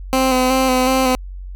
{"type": "tone with vibrato", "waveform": "15% pulse", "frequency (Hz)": 258.7, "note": "C4", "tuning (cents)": -19, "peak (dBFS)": -7, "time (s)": [0.13, 1.15], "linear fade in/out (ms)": 0, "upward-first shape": "square", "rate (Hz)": 2.7, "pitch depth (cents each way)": 23, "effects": ["added 46 Hz sine -28 dBFS peak until 1.55 s"]}